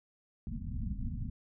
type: low-pass noise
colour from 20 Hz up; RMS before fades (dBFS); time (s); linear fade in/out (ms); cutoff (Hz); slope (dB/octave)
pink; -37; 0.47-1.3; 2; 250; 96
effects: none